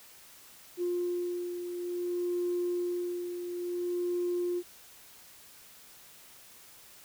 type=beating tone pair; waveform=sine; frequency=352.8 / 353.37 Hz; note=F4 / F4; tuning=+18 / +20 cents; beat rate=0.57 Hz; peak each=-30 / -38 dBFS; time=0.77-4.63 s; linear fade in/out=50 ms; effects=tanh soft clip ceiling -23 dBFS + white hiss -54 dBFS RMS until 7.04 s